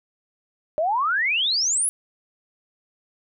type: exponential sweep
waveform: sine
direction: up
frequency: 591 to 10950 Hz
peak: -19 dBFS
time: 0.78-1.89 s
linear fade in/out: 0 ms
effects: none